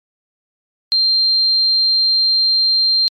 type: tone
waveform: sine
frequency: 4170 Hz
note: C8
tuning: 7 cents flat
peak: -11 dBFS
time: 0.92-3.08 s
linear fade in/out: 0 ms
effects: MP3 64 kbps